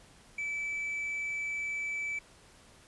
sine tone with tanh clipping, 2309 Hz, D7, 30 cents flat, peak -33 dBFS, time 0.38-2.19 s, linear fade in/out 5 ms, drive 2 dB, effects pink hiss -58 dBFS RMS until 2.87 s + resampled to 24000 Hz

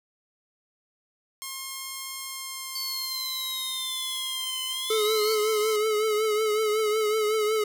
5% pulse tone with pitch glide, 1069 to 1039.2 Hz, C6 to C6, +37 to -12 cents, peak -22 dBFS, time 1.42-5.76 s, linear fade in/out 0 ms, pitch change -49 cents, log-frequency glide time 2.22-3.61 s
square exponential two-way sweep, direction down then up, 4509 to 3011 to 4509 Hz, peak -31 dBFS, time 2.75-5.35 s, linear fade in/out 5 ms, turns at 4.65 s
square tone with vibrato, 430 Hz, A4, 40 cents flat, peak -23 dBFS, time 4.9-7.64 s, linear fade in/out 5 ms, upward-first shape triangle, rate 5.4 Hz, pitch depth 55 cents each way
effects none

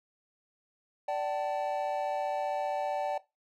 triangle chord, D suspended fourth, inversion none, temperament equal with one note detuned, 587.3 / 764.8 / 880 Hz, D5 / G5 / A5, 0 / -43 / 0 cents, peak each -31 / -31 / -35 dBFS, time 1.08-3.18 s, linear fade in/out 5 ms, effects noise-tail reverb RT60 0.2 s tail -17 dB re dry

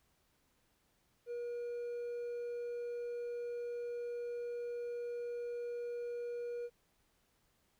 triangle tone with hard clipping, 478.8 Hz, A#4, 46 cents sharp, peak -39 dBFS, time 1.26-6.7 s, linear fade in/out 50 ms, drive 5 dB, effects pink hiss -75 dBFS RMS until 7.79 s

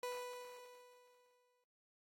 30% pulse tone with exponential decay, 493.9 Hz, B4, in tune, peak -37 dBFS, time 0.03-1.64 s, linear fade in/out 2 ms, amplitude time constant 350 ms, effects noise-tail reverb RT60 0.1 s tail -23 dB re dry + AAC 48 kbps

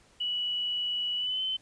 sine tone with pitch glide, 2943 to 3061 Hz, F#7 to G7, -10 to -42 cents, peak -28 dBFS, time 0.2-1.57 s, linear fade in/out 10 ms, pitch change +68 cents, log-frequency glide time 1.16-1.42 s, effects pink hiss -61 dBFS RMS until 1.61 s + resampled to 22050 Hz

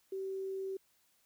sine tone with quantisation, 384.6 Hz, G4, 33 cents flat, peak -36 dBFS, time 0.12-0.77 s, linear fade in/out 5 ms, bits 11, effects white hiss -72 dBFS RMS until 1.25 s

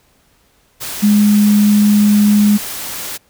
sine tone in noise, 207.7 Hz, G#3, in tune, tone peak -7 dBFS, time 1.02-2.58 s, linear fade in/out 20 ms, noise white, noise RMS -25 dBFS, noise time 0.8-3.18 s, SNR +15 dB, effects pink hiss -55 dBFS RMS until 3.29 s

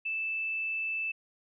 sine tone, 2637 Hz, E7, in tune, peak -30 dBFS, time 0.05-1.12 s, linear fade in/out 10 ms, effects none

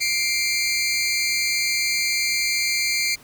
20% pulse tone pair together, 2109 / 2349 Hz, C7 / D7, +13 / 0 cents, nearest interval major second, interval 187 cents, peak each -18 dBFS, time 0-3.16 s, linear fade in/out 20 ms, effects pink hiss -49 dBFS RMS until 3.23 s

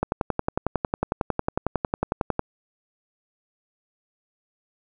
click train, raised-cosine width 1 ms, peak -8 dBFS, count 27, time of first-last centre 0.03-2.394 s, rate 11 Hz, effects none

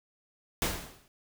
pink noise with exponential decay, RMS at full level -26 dBFS, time 0.62-1.08 s, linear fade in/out 1 ms, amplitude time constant 98 ms, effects none

